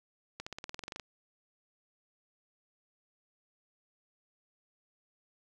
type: accelerating click train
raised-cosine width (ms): 0.2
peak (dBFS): -23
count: 13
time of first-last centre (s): 0.4-0.998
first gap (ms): 65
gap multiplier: 0.95
effects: none